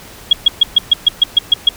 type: tone bursts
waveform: sine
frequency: 3300 Hz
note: G#7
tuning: 12 cents flat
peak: -3 dBFS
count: 10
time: 0.31-1.69 s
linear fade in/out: 5 ms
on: 21 ms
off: 130 ms
effects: pink hiss -36 dBFS RMS until 1.76 s